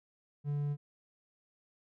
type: tone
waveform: triangle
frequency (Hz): 145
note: D3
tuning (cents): -22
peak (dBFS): -29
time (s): 0.44-0.77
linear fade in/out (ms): 50
effects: none